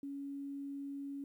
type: tone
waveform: sine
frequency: 279.5 Hz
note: C#4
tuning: 14 cents sharp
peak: -40 dBFS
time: 0.03-1.24 s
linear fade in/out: 2 ms
effects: 12-bit